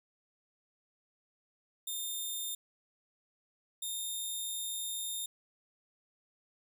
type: tone pair in turn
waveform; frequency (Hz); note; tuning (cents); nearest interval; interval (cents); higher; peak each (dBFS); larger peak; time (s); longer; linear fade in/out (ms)
10% pulse; 3627 / 3652; A#7 / A#7; -48 / -36; unison; 12; second; -28; neither; 1.87-2.55 / 3.82-5.26; second; 5
effects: none